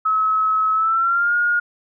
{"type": "tone with pitch glide", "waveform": "sine", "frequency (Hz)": [1288, 1429.1], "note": ["E6", "F6"], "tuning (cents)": [-41, 39], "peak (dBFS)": -15, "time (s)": [0.05, 1.6], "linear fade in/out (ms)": 10, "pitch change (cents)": 180, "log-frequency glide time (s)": [0.73, 1.35], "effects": []}